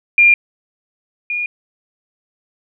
sine tone pair in turn, 2400 / 2432 Hz, D7 / D#7, +37 / -40 cents, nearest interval unison, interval 23 cents, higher second, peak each -6 / -18 dBFS, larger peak first, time 0.18-0.34 / 1.3-1.46 s, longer neither, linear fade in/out 2 ms, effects none

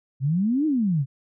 sine exponential two-way sweep, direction up then down, 126.5 to 320.5 to 126.5 Hz, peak -19 dBFS, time 0.2-1.06 s, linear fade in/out 50 ms, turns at 0.66 s, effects none

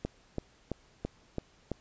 click train, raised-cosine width 2 ms, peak -19 dBFS, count 6, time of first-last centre 0.05-1.717 s, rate 3 Hz, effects pink hiss -63 dBFS RMS until 1.8 s + resampled to 16000 Hz

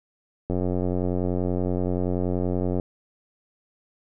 click train, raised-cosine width 2 ms, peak -13 dBFS, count 209, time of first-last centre 0.5-2.798 s, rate 90.5 Hz, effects none

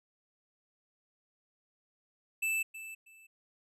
square tone with echo, 2640 Hz, E7, 2 cents sharp, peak -30 dBFS, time 2.42-2.63 s, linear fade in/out 10 ms, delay 320 ms, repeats 2, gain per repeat -13 dB, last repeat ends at 3.27 s, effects resampled to 32000 Hz

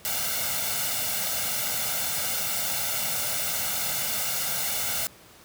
white noise with comb filter, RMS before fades -28 dBFS, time 0.05-5.07 s, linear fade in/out 0 ms, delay 1.4 ms, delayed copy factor +0.75, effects pink hiss -51 dBFS RMS until 5.44 s + high-pass 80 Hz 12 dB/octave

